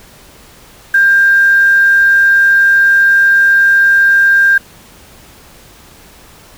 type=tone with quantisation; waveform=sine; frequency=1594 Hz; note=G6; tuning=28 cents sharp; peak=-5 dBFS; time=0.94-4.58 s; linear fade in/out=5 ms; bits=5; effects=pink hiss -40 dBFS RMS until 6.57 s